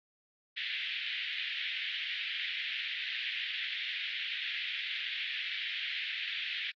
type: band-pass noise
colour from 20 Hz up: white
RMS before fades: -37 dBFS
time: 0.56-6.72 s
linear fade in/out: 20 ms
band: 1800 to 3600 Hz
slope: 48 dB/octave
effects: AAC 48 kbps